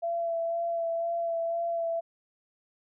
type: tone with vibrato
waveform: sine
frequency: 673 Hz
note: E5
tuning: 36 cents sharp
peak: -27 dBFS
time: 0.02-2.01 s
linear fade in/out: 20 ms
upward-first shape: sine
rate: 2 Hz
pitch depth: 18 cents each way
effects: none